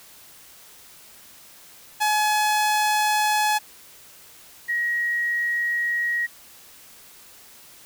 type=tone pair in turn; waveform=sawtooth / sine; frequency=848 / 1896.6 Hz; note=G#5 / A#6; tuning=+36 / +29 cents; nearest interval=octave + major second; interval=1393 cents; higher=second; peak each=-15 / -21 dBFS; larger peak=first; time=2-3.59 / 4.68-6.27 s; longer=neither; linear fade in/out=20 ms; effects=white hiss -48 dBFS RMS until 7.85 s

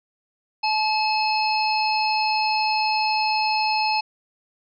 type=harmonic tone with a mistuned harmonic; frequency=862 Hz; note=A5; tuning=36 cents flat; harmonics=1 / 3 / 5 / 6; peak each=-21 / -26 / -28 / -29 dBFS; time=0.63-4.01 s; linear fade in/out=10 ms; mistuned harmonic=5; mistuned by=-21 cents; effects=none

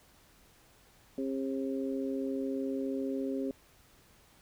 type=harmonic tone; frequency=134.4 Hz; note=C3; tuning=47 cents sharp; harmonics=2 / 3 / 4; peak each=-33 / -37 / -40 dBFS; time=1.18-3.51 s; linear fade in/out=2 ms; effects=pink hiss -62 dBFS RMS until 4.41 s

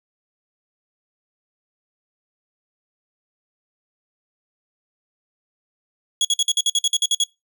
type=tone bursts; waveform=25% pulse; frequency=3341 Hz; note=G#7; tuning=10 cents sharp; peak=-12 dBFS; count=12; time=6.21-7.238 s; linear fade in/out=2 ms; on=38 ms; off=52 ms; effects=noise-tail reverb RT60 0.2 s tail -22 dB re dry

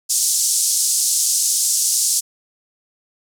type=band-pass noise; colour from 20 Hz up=white; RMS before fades=-18 dBFS; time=0.09-2.21 s; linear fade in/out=20 ms; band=5400 to 9500 Hz; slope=24 dB/octave; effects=none

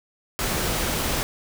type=noise; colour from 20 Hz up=pink; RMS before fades=-25 dBFS; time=0.39-1.23 s; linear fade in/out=0 ms; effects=none

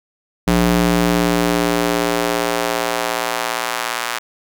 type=tone with high-pass filter sweep; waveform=square; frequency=58.7 Hz; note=A#1; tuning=13 cents sharp; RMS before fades=-18 dBFS; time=0.47-4.19 s; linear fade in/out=10 ms; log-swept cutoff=140 to 1200 Hz; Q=0.99; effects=none

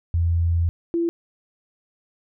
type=tone pair in turn; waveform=sine; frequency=84.5 / 338 Hz; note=E2 / E4; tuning=+43 / +43 cents; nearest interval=2 octaves; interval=2400 cents; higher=second; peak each=-17 / -19 dBFS; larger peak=first; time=0.14-0.69 / 0.94-1.09 s; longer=first; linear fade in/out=0 ms; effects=none

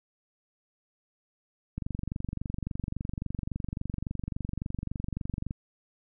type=click train; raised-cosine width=5 ms; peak=-20 dBFS; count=89; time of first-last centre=1.78-5.509 s; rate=23.6 Hz; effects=none

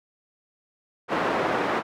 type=band-pass noise; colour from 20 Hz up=pink; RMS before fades=-25 dBFS; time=1.08-1.83 s; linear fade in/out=50 ms; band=340 to 1500 Hz; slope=12 dB/octave; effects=none

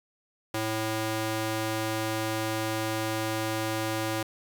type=tone with high-pass filter; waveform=square; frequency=110 Hz; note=A2; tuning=in tune; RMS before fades=-30 dBFS; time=0.54-4.23 s; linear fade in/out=5 ms; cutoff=250 Hz; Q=0.58; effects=9-bit

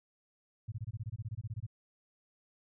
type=tone bursts; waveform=sine; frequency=110 Hz; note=A2; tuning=in tune; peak=-35 dBFS; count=16; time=0.68-1.666 s; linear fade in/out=10 ms; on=41 ms; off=22 ms; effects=none

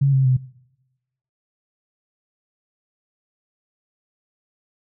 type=tone with pitch steps; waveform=sine; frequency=138.59 / 133.56 / 128.71 Hz; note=C#3 / C3 / C3; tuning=0 / +36 / -28 cents; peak=-13 dBFS; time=0.01-0.37 s; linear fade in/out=10 ms; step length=120 ms; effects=noise-tail reverb RT60 1.0 s tail -22 dB re dry

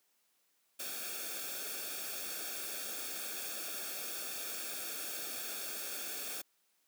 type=noise with comb filter; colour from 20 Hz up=white; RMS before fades=-41 dBFS; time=0.79-6.42 s; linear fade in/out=10 ms; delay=1 ms; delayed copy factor=-0.75; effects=white hiss -75 dBFS RMS until 6.87 s + high-pass 200 Hz 12 dB/octave

